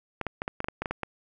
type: clicks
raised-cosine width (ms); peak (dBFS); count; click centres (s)
0.5; -15; 11; 0.213 / 0.267 / 0.419 / 0.479 / 0.604 / 0.644 / 0.685 / 0.82 / 0.858 / 0.91 / 1.033
effects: none